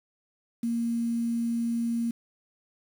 sine tone with quantisation, 233.1 Hz, A#3, in tune, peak -25 dBFS, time 0.63-2.11 s, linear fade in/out 5 ms, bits 8, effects none

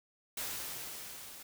white noise with level ramp, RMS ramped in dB -38 to -50 dBFS, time 0.37-1.43 s, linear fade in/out 5 ms, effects none

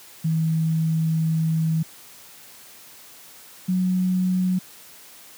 sine tone pair in turn, 160.8 / 183.88 Hz, E3 / F#3, -43 / -10 cents, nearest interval major second, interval 233 cents, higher second, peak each -18 dBFS, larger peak neither, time 0.24-1.83 / 3.68-4.59 s, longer first, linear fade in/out 10 ms, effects white hiss -46 dBFS RMS until 5.37 s + high-pass 100 Hz 12 dB/octave

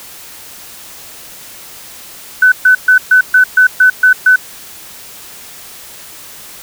sine tone bursts, 1506 Hz, F#6, 30 cents sharp, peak -3 dBFS, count 9, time 2.42-4.36 s, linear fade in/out 5 ms, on 100 ms, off 130 ms, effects white hiss -33 dBFS RMS until 6.62 s

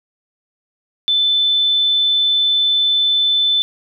sine tone, 3520 Hz, A7, in tune, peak -12 dBFS, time 1.08-3.62 s, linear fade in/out 0 ms, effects none

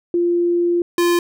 sine / square tone pair in turn, 346.9 / 346.9 Hz, F4 / F4, -12 / -12 cents, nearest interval unison, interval 0 cents, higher neither, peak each -14 / -14 dBFS, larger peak neither, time 0.14-0.82 / 0.98-1.19 s, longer first, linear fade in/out 2 ms, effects none

